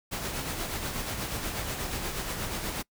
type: noise with tremolo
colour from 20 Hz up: pink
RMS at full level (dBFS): -32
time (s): 0.11-2.83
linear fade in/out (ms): 20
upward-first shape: sine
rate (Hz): 8.3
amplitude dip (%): 40
effects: noise-tail reverb RT60 0.1 s tail -24 dB re dry